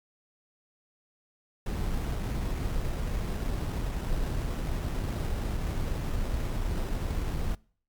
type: noise with sample-and-hold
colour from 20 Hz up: brown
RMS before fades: -30 dBFS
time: 1.66-7.55 s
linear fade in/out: 5 ms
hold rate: 4410 Hz
effects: noise-tail reverb RT60 0.5 s tail -25 dB re dry + MP3 96 kbps